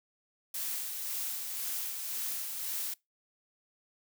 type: noise with tremolo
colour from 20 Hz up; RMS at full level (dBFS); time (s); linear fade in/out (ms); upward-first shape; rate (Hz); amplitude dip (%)
blue; -35; 0.54-2.94; 5; sine; 1.9; 35
effects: noise-tail reverb RT60 0.2 s tail -24 dB re dry